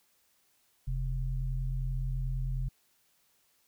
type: tone pair together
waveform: sine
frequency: 41.35 / 130.81 Hz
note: E1 / C3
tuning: +6 / 0 cents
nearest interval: octave + minor sixth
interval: 1994 cents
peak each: -31 / -34 dBFS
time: 0.87-2.69 s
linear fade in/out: 10 ms
effects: white hiss -70 dBFS RMS until 3.67 s